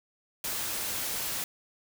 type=noise; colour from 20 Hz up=white; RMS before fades=-33 dBFS; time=0.44-1.44 s; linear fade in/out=2 ms; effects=none